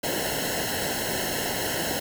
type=noise with comb filter; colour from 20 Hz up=pink; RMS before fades=-28 dBFS; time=0.03-2 s; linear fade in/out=10 ms; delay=0.84 ms; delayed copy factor=-0.95; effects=none